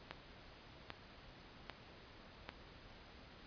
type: click train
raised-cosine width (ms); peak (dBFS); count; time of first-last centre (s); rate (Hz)
0.3; -27; 4; 0.11-2.491; 1.26
effects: pink hiss -58 dBFS RMS until 3.46 s + resampled to 11025 Hz